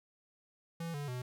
square tone with pitch steps, 167 / 144.54 / 125.11 Hz, E3 / D3 / B2, +23 / -27 / +23 cents, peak -38 dBFS, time 0.8-1.22 s, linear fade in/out 5 ms, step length 140 ms, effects none

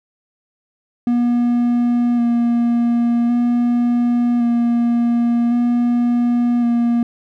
triangle tone with vibrato, 238.5 Hz, A#3, 40 cents sharp, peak -11 dBFS, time 1.07-7.03 s, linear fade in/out 2 ms, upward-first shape square, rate 0.45 Hz, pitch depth 14 cents each way, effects none

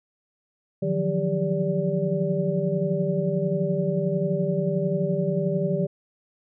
sine tone cluster, 152.2 / 173.7 / 185.1 / 398.3 / 579 Hz, D#3 / F3 / F#3 / G4 / D5, -38 / -9 / +1 / +28 / -25 cents, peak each -28 dBFS, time 0.82-5.87 s, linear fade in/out 10 ms, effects none

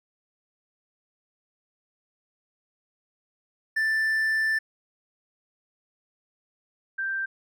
triangle / sine tone pair in turn, 1768 / 1571.1 Hz, A6 / G6, +8 / +3 cents, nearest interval major second, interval 205 cents, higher first, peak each -20 / -26 dBFS, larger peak first, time 3.76-4.59 / 6.98-7.26 s, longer first, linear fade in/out 10 ms, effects none

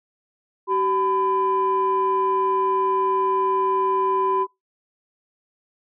sine tone pair together, 382.1 / 1005 Hz, G4 / B5, -44 / +30 cents, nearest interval octave + perfect fourth, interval 1674 cents, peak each -21 / -19 dBFS, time 0.67-4.47 s, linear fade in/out 50 ms, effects noise-tail reverb RT60 0.2 s tail -26 dB re dry + tanh soft clip ceiling -12 dBFS

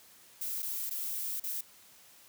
violet noise with dropouts, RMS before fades -36 dBFS, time 0.41-1.61 s, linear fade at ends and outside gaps 5 ms, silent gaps 0.623-0.627 / 0.897-0.908 / 1.399-1.437 s, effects white hiss -58 dBFS RMS until 2.28 s + high-pass 60 Hz 12 dB/octave

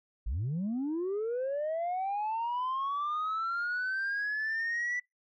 sine linear sweep, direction up, 43.81 to 1975.5 Hz, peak -28 dBFS, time 0.26-5 s, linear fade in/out 10 ms, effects noise-tail reverb RT60 0.2 s tail -26 dB re dry + tanh soft clip ceiling -28 dBFS

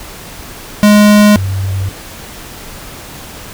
square / sine tone pair in turn, 208.2 / 96.35 Hz, G#3 / G2, +5 / -29 cents, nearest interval octave + minor second, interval 1334 cents, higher first, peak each -4 / -13 dBFS, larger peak first, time 0.83-1.36 / 1.36-1.89 s, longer neither, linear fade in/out 0 ms, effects pink hiss -30 dBFS RMS until 3.53 s

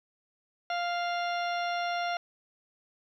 harmonic tone, 698 Hz, F5, 1 cent flat, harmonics 1 / 2 / 3 / 4 / 5 / 6 / 8, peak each -30 / -36 / -40 / -42 / -44 / -46 / -48 dBFS, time 0.7-2.17 s, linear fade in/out 2 ms, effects 11-bit

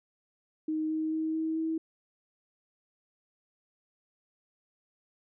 sine tone with pitch steps, 312.3 / 314.7 / 317 / 319.4 / 321.8 Hz, D#4 / D#4 / D#4 / D#4 / E4, +7 / +20 / +32 / +45 / -42 cents, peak -28 dBFS, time 0.68-1.78 s, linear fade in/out 5 ms, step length 220 ms, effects none

